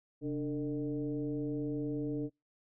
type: tone with frequency modulation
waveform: sine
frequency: 293.7 Hz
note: D4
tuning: in tune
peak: -32 dBFS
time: 0.21-2.3 s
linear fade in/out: 50 ms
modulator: 159 Hz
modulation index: 0.97
effects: noise-tail reverb RT60 0.2 s tail -25 dB re dry